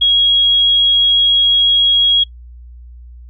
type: tone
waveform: sine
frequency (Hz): 3302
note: G#7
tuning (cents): -11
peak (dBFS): -8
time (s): 0.01-2.24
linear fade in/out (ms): 10
effects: noise-tail reverb RT60 0.1 s tail -24 dB re dry + added 60 Hz sine -33 dBFS peak until 3.29 s